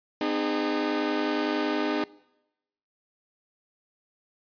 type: tone cluster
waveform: sawtooth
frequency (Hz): 253.6 / 304.4 / 409.1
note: B3 / D#4 / G#4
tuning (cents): +46 / -38 / -26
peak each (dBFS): -28 / -23 / -28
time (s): 0.21-2.04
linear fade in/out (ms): 2
effects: noise-tail reverb RT60 0.9 s tail -22 dB re dry + resampled to 11025 Hz